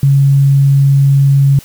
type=tone; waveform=sine; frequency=138.59 Hz; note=C#3; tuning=in tune; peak=-5 dBFS; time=0.03-1.59 s; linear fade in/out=2 ms; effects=white hiss -38 dBFS RMS until 1.64 s